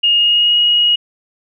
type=tone with pitch glide; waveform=sine; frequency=2850 to 2890 Hz; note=F7 to F#7; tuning=+34 to -41 cents; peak=-9 dBFS; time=0.03-0.96 s; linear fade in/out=10 ms; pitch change=+25 cents; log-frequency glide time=0.17-0.57 s; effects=none